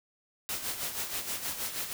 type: noise with tremolo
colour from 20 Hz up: white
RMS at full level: -33 dBFS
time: 0.49-1.93 s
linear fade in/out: 0 ms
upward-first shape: sine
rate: 6.3 Hz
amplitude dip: 60%
effects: none